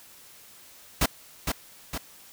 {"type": "noise with echo", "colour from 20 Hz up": "pink", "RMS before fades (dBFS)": -22, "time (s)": [1.01, 1.06], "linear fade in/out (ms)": 5, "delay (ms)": 460, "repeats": 2, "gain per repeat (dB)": -5, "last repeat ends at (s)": 1.98, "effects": ["white hiss -51 dBFS RMS until 2.32 s"]}